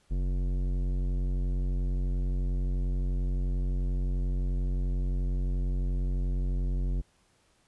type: tone with tanh clipping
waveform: sine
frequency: 45.73 Hz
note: F#1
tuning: 20 cents flat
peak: -28 dBFS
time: 0.1-7.02 s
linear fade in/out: 20 ms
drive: 15 dB
effects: pink hiss -67 dBFS RMS until 7.67 s + resampled to 24000 Hz